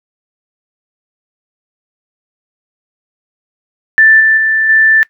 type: tone with level steps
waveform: sine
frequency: 1767 Hz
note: A6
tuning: 7 cents sharp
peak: -3 / -6 / -9 / -5 dBFS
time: 3.98-5.03 s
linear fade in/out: 0 ms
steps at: 4.2 / 4.37 / 4.69 s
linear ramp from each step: 5 ms
effects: noise-tail reverb RT60 0.1 s tail -21 dB re dry